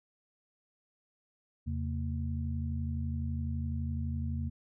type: tone cluster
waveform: sine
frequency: 81.9 / 133.8 / 229.8 Hz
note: E2 / C3 / A#3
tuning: -11 / +39 / -25 cents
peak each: -33 / -38 / -39 dBFS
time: 1.66-4.5 s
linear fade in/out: 20 ms
effects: none